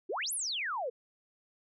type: exponential two-way sweep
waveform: sine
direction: up then down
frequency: 320 to 11690 to 451 Hz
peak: -32 dBFS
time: 0.09-0.9 s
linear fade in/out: 10 ms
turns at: 0.33 s
effects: none